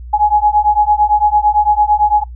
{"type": "beating tone pair", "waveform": "sine", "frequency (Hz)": [834, 842.9], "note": ["G#5", "G#5"], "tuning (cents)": [7, 25], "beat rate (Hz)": 8.9, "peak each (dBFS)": -12, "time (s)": [0.13, 2.24], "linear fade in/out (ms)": 10, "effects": ["noise-tail reverb RT60 0.1 s tail -18 dB re dry", "added 60 Hz sine -27 dBFS peak until 2.35 s"]}